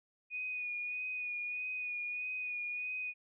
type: tone with vibrato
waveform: sine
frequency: 2471 Hz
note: D#7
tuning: 13 cents flat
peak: -36 dBFS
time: 0.3-3.14 s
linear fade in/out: 50 ms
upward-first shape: sine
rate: 1.6 Hz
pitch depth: 25 cents each way
effects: none